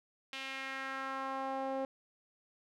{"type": "tone with band-pass filter sweep", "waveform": "sawtooth", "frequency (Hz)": 267.8, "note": "C4", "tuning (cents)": 40, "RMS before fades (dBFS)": -39, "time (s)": [0.33, 1.85], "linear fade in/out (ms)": 2, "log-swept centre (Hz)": [2900, 580], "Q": 2.1, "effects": []}